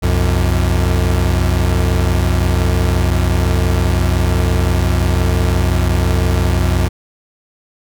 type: tone pair together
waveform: 35% pulse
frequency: 63.9 / 89.69 Hz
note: C2 / F2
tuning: -40 / +47 cents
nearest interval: tritone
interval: 587 cents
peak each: -13 dBFS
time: 0.02-6.89 s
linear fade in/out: 20 ms
effects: none